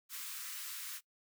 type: high-pass noise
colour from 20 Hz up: white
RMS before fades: -44 dBFS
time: 0.09-1.01 s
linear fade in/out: 50 ms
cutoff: 1100 Hz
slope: 48 dB/octave
effects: noise-tail reverb RT60 0.1 s tail -20 dB re dry